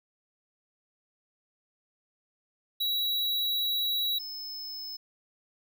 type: tone pair in turn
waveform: square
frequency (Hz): 3895 / 5211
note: B7 / E8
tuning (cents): -25 / -21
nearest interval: perfect fourth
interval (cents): 504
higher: second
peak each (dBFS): -27 / -37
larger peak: first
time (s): 2.8-4.19 / 4.19-4.97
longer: first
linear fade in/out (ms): 10
effects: none